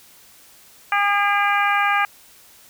harmonic tone with a mistuned harmonic, 405.8 Hz, G#4, 40 cents flat, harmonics 2 / 3 / 4 / 5 / 6 / 7, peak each -21 / -21 / -22 / -27 / -24 / -34 dBFS, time 0.92-2.05 s, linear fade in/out 2 ms, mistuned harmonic 6, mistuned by -37 cents, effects white hiss -49 dBFS RMS until 2.69 s

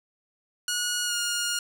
10% pulse tone with pitch glide, 1450 to 1424.3 Hz, F#6 to F6, -35 to +34 cents, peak -17 dBFS, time 0.68-1.59 s, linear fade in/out 2 ms, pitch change -31 cents, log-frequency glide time 1.05-1.14 s, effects none

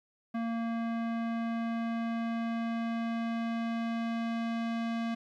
square tone with low-pass filter sweep, 230 Hz, A#3, 23 cents flat, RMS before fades -33 dBFS, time 0.34-5.15 s, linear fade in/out 10 ms, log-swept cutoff 1800 to 3400 Hz, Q 0.83, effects 12-bit

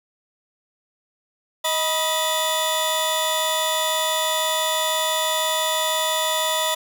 sawtooth tone cluster, 630 / 978 / 3502 Hz, D#5 / B5 / A7, +21 / -17 / -9 cents, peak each -21 dBFS, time 1.64-6.75 s, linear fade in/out 10 ms, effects none

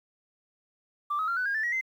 sine tone with pitch steps, 1174.7 / 1273.6 / 1380.9 / 1497.2 / 1623.3 / 1760.1 / 1908.3 / 2069 Hz, D6 / D#6 / F6 / F#6 / G#6 / A6 / A#6 / C7, 0 / +40 / -20 / +20 / -40 / 0 / +40 / -20 cents, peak -25 dBFS, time 1.1-1.812 s, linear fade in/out 10 ms, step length 89 ms, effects tanh soft clip ceiling -22 dBFS + 10-bit

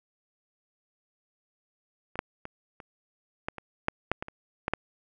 clicks, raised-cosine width 0.5 ms, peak -24 / -10 / -23 / -29 / -15 / -24 / -9 / -9 / -18 / -25 / -12 / -10 dBFS, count 12, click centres 2.156 / 2.191 / 2.454 / 2.802 / 3.485 / 3.583 / 3.884 / 4.116 / 4.225 / 4.284 / 4.681 / 4.736 s, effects none

